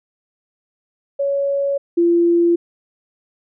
sine tone pair in turn, 559 / 342.3 Hz, C#5 / F4, +14 / -35 cents, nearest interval minor sixth, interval 849 cents, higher first, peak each -16 / -11 dBFS, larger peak second, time 1.19-1.78 / 1.97-2.56 s, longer neither, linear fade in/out 10 ms, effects none

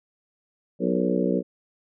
harmonic tone with a mistuned harmonic, 61.74 Hz, B1, in tune, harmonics 3 / 4 / 5 / 6 / 7 / 8 / 9, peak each -26 / -27 / -28 / -29 / -29 / -30 / -31 dBFS, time 0.79-1.43 s, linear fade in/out 50 ms, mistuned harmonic 7, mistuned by +52 cents, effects none

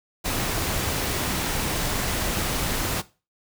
pink noise, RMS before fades -26 dBFS, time 0.24-3.02 s, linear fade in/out 20 ms, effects noise-tail reverb RT60 0.3 s tail -17 dB re dry

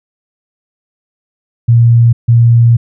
sine tone pair in turn, 117.4 / 117.4 Hz, A#2 / A#2, +13 / +13 cents, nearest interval unison, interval 0 cents, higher neither, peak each -3 dBFS, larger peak neither, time 1.68-2.13 / 2.28-2.77 s, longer second, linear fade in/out 10 ms, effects none

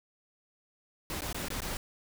pink noise with dropouts, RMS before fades -36 dBFS, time 1.1-1.77 s, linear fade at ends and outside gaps 1 ms, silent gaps 1.208-1.219 / 1.328-1.345 / 1.484-1.503 / 1.605-1.619 s, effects none

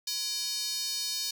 square tone with high-pass filter, 337.6 Hz, E4, 41 cents sharp, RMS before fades -33 dBFS, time 0.07-1.31 s, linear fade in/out 5 ms, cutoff 4600 Hz, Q 3.4, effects none

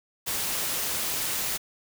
white noise, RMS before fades -29 dBFS, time 0.26-1.58 s, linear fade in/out 20 ms, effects none

